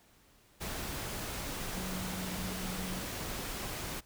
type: tone in noise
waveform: sine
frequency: 185 Hz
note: F#3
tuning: in tune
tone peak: -39 dBFS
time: 1.74-3.02 s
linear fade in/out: 20 ms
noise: pink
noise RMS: -39 dBFS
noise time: 0.6-4.01 s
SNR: -3 dB
effects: pink hiss -64 dBFS RMS until 4.05 s